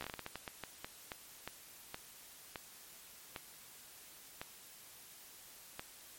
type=slowing click train; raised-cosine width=0.3 ms; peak=-25 dBFS; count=19; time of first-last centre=0.01-5.795 s; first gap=14 ms; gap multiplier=1.31; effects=white hiss -56 dBFS RMS until 6.18 s + MP3 64 kbps